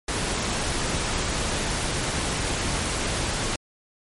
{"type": "noise", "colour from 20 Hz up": "pink", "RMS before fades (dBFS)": -26, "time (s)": [0.08, 3.56], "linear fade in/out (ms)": 5, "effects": ["MP3 48 kbps"]}